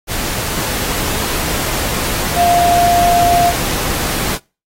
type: tone in noise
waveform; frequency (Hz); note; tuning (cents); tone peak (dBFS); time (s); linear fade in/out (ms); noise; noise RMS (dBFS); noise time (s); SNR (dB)
sine; 698.5; F5; 0; -9; 2.35-3.53; 50; pink; -19; 0.07-4.39; +7
effects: noise-tail reverb RT60 0.3 s tail -24 dB re dry + AAC 48 kbps